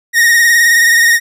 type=tone with vibrato; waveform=45% pulse; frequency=1864.7 Hz; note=A#6; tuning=in tune; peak=-6 dBFS; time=0.13-1.2 s; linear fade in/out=50 ms; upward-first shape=triangle; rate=19 Hz; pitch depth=52 cents each way; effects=none